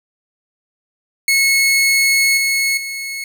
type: tone with level steps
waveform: sawtooth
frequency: 2187 Hz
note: C#7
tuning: 24 cents flat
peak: -8 / -11 / -20 dBFS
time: 1.28-3.24 s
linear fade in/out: 2 ms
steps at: 2.37 / 2.77 s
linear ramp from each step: 5 ms
effects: none